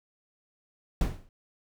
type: noise with exponential decay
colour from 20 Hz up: brown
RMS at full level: -21 dBFS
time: 1.01-1.29 s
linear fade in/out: 2 ms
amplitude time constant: 59 ms
effects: none